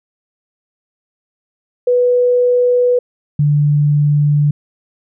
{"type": "tone pair in turn", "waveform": "sine", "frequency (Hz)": [492.4, 146.86], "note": ["B4", "D3"], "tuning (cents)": [-5, 0], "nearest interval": "octave + major sixth", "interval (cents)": 2095, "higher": "first", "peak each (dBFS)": -9, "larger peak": "neither", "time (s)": [[1.87, 2.99], [3.39, 4.51]], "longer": "neither", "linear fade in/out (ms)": 5, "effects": []}